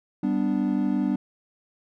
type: chord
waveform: triangle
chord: G major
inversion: none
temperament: equal with one note detuned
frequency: 196 / 247.8 / 293.7 Hz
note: G3 / B3 / D4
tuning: 0 / +6 / 0 cents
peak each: -24 / -24 / -24 dBFS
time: 0.23-1.16 s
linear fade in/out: 5 ms
effects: none